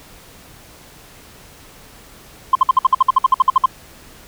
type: tone bursts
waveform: sine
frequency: 1046.5 Hz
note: C6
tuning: in tune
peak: -5 dBFS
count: 15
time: 2.53-3.659 s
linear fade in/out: 5 ms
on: 23 ms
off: 56 ms
effects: tanh soft clip ceiling -4 dBFS + pink hiss -43 dBFS RMS until 4.27 s